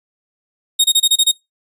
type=tone bursts; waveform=sawtooth; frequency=3729 Hz; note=A#7; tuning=in tune; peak=-6 dBFS; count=7; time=0.79-1.317 s; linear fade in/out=10 ms; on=53 ms; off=26 ms; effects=noise-tail reverb RT60 0.2 s tail -26 dB re dry + resampled to 32000 Hz